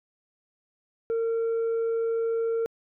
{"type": "tone", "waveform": "sine", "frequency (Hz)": 456.8, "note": "A#4", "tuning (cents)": -35, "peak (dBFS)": -21, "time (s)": [1.1, 2.66], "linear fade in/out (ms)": 0, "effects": ["tanh soft clip ceiling -23 dBFS"]}